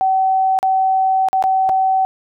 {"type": "tone with dropouts", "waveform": "sine", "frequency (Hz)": 762, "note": "G5", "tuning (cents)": -49, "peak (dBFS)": -12, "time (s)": [0.01, 2.05], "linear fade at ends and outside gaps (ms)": 0, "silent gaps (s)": [[0.589, 0.629], [1.286, 1.33], [1.425, 1.439], [1.691, 1.695]], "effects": []}